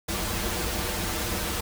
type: noise with comb filter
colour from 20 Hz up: pink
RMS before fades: -29 dBFS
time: 0.08-1.61 s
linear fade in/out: 10 ms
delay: 7.3 ms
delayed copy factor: -0.95
effects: none